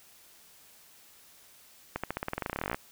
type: accelerating click train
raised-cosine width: 0.5 ms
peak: -16 dBFS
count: 22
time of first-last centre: 1.96-2.745 s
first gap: 76 ms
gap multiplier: 0.92
effects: white hiss -57 dBFS RMS until 2.91 s